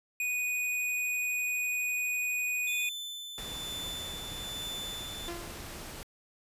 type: tone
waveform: square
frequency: 2478 Hz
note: D#7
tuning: 8 cents flat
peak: -30 dBFS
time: 0.2-2.89 s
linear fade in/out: 2 ms
type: tone with tremolo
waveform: 40% pulse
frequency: 3520 Hz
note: A7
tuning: in tune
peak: -35 dBFS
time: 2.67-5.29 s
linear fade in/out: 5 ms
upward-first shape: sine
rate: 1.1 Hz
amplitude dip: 40%
type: noise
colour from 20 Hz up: pink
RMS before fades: -43 dBFS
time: 3.38-6.03 s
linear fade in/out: 0 ms
type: tone with exponential decay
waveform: sawtooth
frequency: 343.8 Hz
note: F4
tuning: 27 cents flat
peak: -32 dBFS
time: 5.28-5.93 s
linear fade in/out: 0 ms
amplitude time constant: 140 ms
effects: resampled to 32000 Hz

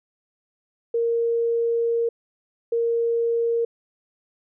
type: tone bursts at uneven times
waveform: sine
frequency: 465.1 Hz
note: A#4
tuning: 4 cents flat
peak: -19 dBFS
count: 2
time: 0.94-2.09 / 2.72-3.65 s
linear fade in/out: 5 ms
effects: none

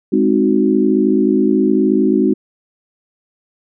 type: chord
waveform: sine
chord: Ab dominant seventh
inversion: none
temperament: equal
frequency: 207.7 / 261.6 / 311.1 / 370 Hz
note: Ab3 / C4 / Eb4 / Gb4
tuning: 0 / 0 / 0 / 0 cents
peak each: -16 dBFS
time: 0.12-2.34 s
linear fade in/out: 10 ms
effects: none

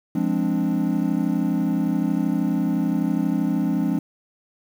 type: chord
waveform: triangle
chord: D half-diminished seventh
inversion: first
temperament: equal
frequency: 174.61 / 207.7 / 261.6 / 293.7 Hz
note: F3 / Ab3 / C4 / D4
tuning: 0 / 0 / 0 / 0 cents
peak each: -23 dBFS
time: 0.15-3.99 s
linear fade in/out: 5 ms
effects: 8-bit

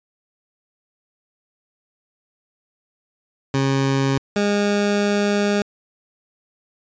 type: tone pair in turn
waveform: 20% pulse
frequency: 136 / 204.4 Hz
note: C#3 / G#3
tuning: -33 / -27 cents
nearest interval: perfect fifth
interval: 706 cents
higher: second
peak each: -12 dBFS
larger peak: neither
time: 3.54-4.18 / 4.36-5.62 s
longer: second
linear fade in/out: 2 ms
effects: resampled to 16000 Hz

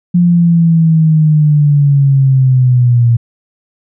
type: linear sweep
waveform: sine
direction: down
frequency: 176.6 to 116.54 Hz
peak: -5 dBFS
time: 0.14-3.17 s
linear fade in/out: 10 ms
effects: none

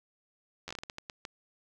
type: slowing click train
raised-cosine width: 0.2 ms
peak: -22 dBFS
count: 11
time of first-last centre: 0.68-1.252 s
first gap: 11 ms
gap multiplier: 1.34
effects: none

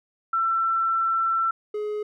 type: tone pair in turn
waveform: sine / triangle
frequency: 1342 / 421 Hz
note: E6 / G#4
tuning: +31 / +24 cents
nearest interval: octave + minor sixth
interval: 2007 cents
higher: first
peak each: -20 / -24 dBFS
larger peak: first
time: 0.33-1.51 / 1.74-2.03 s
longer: first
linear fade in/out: 5 ms
effects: none

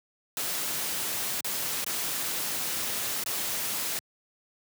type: noise with dropouts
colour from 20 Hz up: white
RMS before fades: -31 dBFS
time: 0.37-3.99 s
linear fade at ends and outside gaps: 1 ms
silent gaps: 1.407-1.445 / 1.844-1.864 / 3.238-3.261 s
effects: high-pass 100 Hz 12 dB/octave

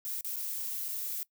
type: noise with dropouts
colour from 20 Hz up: violet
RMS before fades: -36 dBFS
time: 0.05-1.23 s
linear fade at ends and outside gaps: 0 ms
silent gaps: 0.209-0.246 / 0.36-0.366 / 0.882-0.886 s
effects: noise-tail reverb RT60 0.1 s tail -21 dB re dry

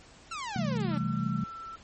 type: exponential sweep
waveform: sawtooth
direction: down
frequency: 1396.9 to 276.9 Hz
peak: -31 dBFS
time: 0.31-0.98 s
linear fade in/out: 5 ms
type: chord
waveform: sine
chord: A minor seventh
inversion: first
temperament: equal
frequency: 130.81 / 164.81 / 196 / 220 Hz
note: C3 / E3 / G3 / A3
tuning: 0 / 0 / 0 / 0 cents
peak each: -33 dBFS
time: 0.56-1.44 s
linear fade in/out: 2 ms
type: tone with pitch glide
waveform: sine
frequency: 1350 to 1335.3 Hz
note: E6 to E6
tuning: +41 to +22 cents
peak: -39 dBFS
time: 0.91-1.76 s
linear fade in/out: 5 ms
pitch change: -19 cents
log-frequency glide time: 1.1-1.6 s
effects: pink hiss -54 dBFS RMS until 1.83 s + MP3 32 kbps

